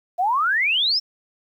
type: exponential sweep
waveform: sine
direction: up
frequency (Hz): 680 to 5480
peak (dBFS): -17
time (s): 0.18-1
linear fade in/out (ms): 20
effects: 9-bit